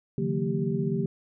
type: tone cluster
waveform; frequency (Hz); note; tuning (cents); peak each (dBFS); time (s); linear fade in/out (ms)
sine; 140.9 / 156.8 / 181.2 / 227.1 / 392.7; C#3 / D#3 / F#3 / A#3 / G4; +29 / +14 / -36 / -45 / +3; -31; 0.18-1.06; 2
effects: none